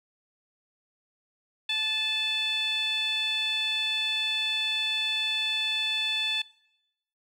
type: tone with band-pass filter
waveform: 15% pulse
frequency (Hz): 873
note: A5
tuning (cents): -14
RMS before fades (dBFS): -28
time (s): 1.69-6.42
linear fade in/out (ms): 5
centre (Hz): 3300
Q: 4.7
effects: noise-tail reverb RT60 0.8 s tail -20 dB re dry